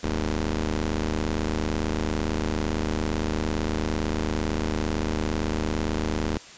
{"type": "ring-modulated tone", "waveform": "15% pulse", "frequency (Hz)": 77.78, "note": "D#2", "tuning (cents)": 0, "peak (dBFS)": -15, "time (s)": [0.03, 6.38], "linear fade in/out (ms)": 10, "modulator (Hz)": 141, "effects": ["white hiss -45 dBFS RMS until 6.57 s", "resampled to 16000 Hz"]}